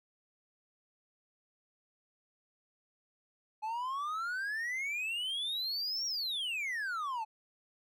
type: exponential two-way sweep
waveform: triangle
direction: up then down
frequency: 847 to 5680 to 847 Hz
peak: -32 dBFS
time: 3.62-7.25 s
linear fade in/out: 20 ms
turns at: 6.06 s
effects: none